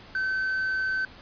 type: tone with quantisation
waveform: triangle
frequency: 1534 Hz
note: G6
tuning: 38 cents flat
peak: -23 dBFS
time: 0.15-1.05 s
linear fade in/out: 2 ms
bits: 8
effects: pink hiss -48 dBFS RMS until 1.21 s + resampled to 11025 Hz